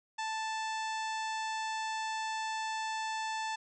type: harmonic tone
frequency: 880 Hz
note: A5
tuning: in tune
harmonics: 1 / 2 / 3 / 4 / 5 / 6 / 7 / 8 / 9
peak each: -35 / -41 / -45 / -47 / -49 / -51 / -52 / -53 / -54 dBFS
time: 0.18-3.56 s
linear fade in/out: 10 ms
effects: none